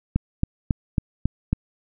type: click train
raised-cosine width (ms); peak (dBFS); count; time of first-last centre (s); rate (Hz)
5; -7; 6; 0.16-1.53; 3.65
effects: none